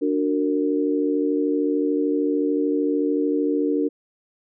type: chord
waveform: sine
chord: D augmented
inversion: none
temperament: just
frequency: 293.7 / 367.1 / 458.9 Hz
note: D4 / F#4 / A#4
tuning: 0 / -14 / -27 cents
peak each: -21 / -26 / -24 dBFS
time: 0.01-3.89 s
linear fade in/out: 20 ms
effects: none